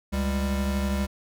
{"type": "tone pair together", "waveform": "square", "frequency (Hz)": [70.04, 197.8], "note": ["C#2", "G3"], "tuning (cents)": [18, 16], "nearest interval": "octave + tritone", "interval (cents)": 1798, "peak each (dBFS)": [-27, -28], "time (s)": [0.12, 1.07], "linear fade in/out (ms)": 20, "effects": []}